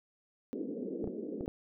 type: band-pass noise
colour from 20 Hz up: pink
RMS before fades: -39 dBFS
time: 0.53-1.46 s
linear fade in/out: 0 ms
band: 210 to 480 Hz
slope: 48 dB/octave
type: clicks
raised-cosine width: 2 ms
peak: -25 dBFS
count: 4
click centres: 1.042 / 1.075 / 1.409 / 1.479 s
effects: none